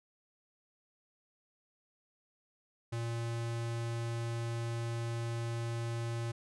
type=tone; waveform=square; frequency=116.54 Hz; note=A#2; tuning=in tune; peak=-35 dBFS; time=2.92-6.32 s; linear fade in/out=10 ms; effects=resampled to 24000 Hz